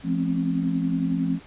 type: tone cluster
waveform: sine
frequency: 171.5 / 215.4 / 255.5 / 266.4 Hz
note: F3 / A3 / C4 / C4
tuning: -31 / -37 / -41 / +31 cents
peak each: -25 / -30 / -32 / -25 dBFS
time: 0.03-1.4 s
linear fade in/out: 50 ms
effects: pink hiss -48 dBFS RMS until 1.46 s + resampled to 8000 Hz